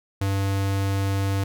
square tone, 98 Hz, G2, in tune, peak -22 dBFS, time 0.21-1.44 s, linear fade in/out 5 ms, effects none

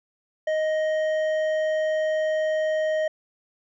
triangle tone with hard clipping, 624 Hz, D#5, 5 cents sharp, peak -23 dBFS, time 0.47-3.08 s, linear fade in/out 5 ms, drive 11 dB, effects resampled to 16000 Hz

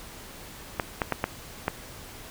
clicks, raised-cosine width 0.5 ms, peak -9 dBFS, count 5, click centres 0.798 / 1.018 / 1.123 / 1.241 / 1.681 s, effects pink hiss -44 dBFS RMS until 2.3 s

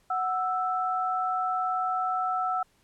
sine tone pair together, 740 / 1321.1 Hz, F#5 / E6, 0 / +3 cents, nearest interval minor seventh, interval 1003 cents, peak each -28 dBFS, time 0.1-2.63 s, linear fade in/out 5 ms, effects pink hiss -66 dBFS RMS until 2.83 s + low-pass 12000 Hz 12 dB/octave

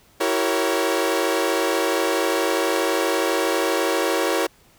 sawtooth chord, E diminished seventh, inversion none, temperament equal with one note detuned, 329.6 / 381.9 / 466.2 / 554.4 Hz, E4 / G4 / Bb4 / Db5, 0 / -45 / 0 / 0 cents, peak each -21 dBFS, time 0.2-4.47 s, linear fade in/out 10 ms, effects pink hiss -55 dBFS RMS until 4.78 s

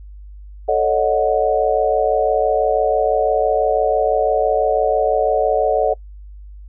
sine tone cluster, 440.1 / 556 / 622 / 735 Hz, A4 / C#5 / D#5 / F#5, 0 / +5 / -1 / -12 cents, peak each -19 dBFS, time 0.68-5.94 s, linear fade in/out 10 ms, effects noise-tail reverb RT60 0.1 s tail -25 dB re dry + added 50 Hz sine -34 dBFS peak until 6.68 s

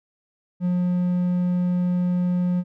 triangle tone, 178.7 Hz, F3, 40 cents sharp, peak -17 dBFS, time 0.6-2.64 s, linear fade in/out 50 ms, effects none

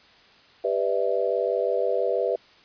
sine chord, E minor seventh, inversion first, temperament just, 395.6 / 494.4 / 593.3 / 659.3 Hz, G4 / B4 / D5 / E5, +16 / +2 / +18 / 0 cents, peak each -28 / -25 / -28 / -28 dBFS, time 0.64-2.36 s, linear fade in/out 5 ms, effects white hiss -54 dBFS RMS until 2.64 s + resampled to 11025 Hz

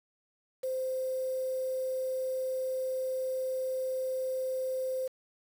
sine tone with quantisation, 519 Hz, C5, 14 cents flat, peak -30 dBFS, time 0.63-5.08 s, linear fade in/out 10 ms, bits 8, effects none

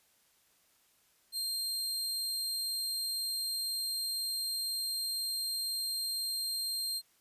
sawtooth tone, 4186 Hz, C8, in tune, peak -30 dBFS, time 1.32-7.02 s, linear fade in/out 50 ms, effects white hiss -69 dBFS RMS until 7.2 s + resampled to 32000 Hz

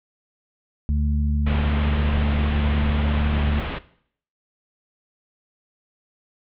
harmonic tone, 73.42 Hz, D2, in tune, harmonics 1 / 2 / 3, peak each -19 / -29 / -29 dBFS, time 0.89-3.6 s, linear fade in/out 0 ms
pink low-pass noise, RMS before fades -29 dBFS, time 1.46-3.79 s, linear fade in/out 10 ms, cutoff 3400 Hz, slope 48 dB/octave
effects noise-tail reverb RT60 0.6 s tail -17 dB re dry

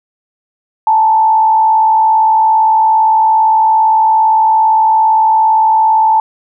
sine tone with frequency modulation, 880 Hz, A5, in tune, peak -6 dBFS, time 0.87-6.2 s, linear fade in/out 2 ms, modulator 57.6 Hz, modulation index 0.44, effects none

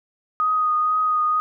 sine tone with vibrato, 1244.5 Hz, D#6, in tune, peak -17 dBFS, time 0.4-1.4 s, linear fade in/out 0 ms, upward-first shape triangle, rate 2.1 Hz, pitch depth 19 cents each way, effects none

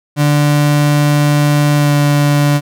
35% pulse tone with pitch glide, 146.83 to 145.31 Hz, D3 to D3, 0 to -18 cents, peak -7 dBFS, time 0.16-2.61 s, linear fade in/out 50 ms, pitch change -18 cents, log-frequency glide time 1.76-1.93 s, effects none

